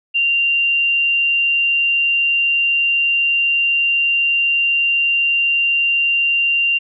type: tone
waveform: sine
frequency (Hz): 2776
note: F7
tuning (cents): -11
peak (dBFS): -13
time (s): 0.14-6.79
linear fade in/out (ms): 20
effects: none